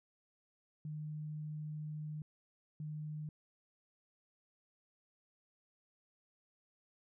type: tone bursts at uneven times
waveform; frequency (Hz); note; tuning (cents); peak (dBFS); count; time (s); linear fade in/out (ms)
sine; 152.3; D#3; -37; -40; 2; 0.85-2.22 / 2.8-3.29; 2
effects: none